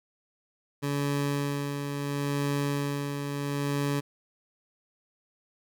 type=tone with tremolo; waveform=20% pulse; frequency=142.4 Hz; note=C#3; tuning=47 cents sharp; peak=-21 dBFS; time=0.82-4.01 s; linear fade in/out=20 ms; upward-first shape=sine; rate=0.73 Hz; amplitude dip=45%; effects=none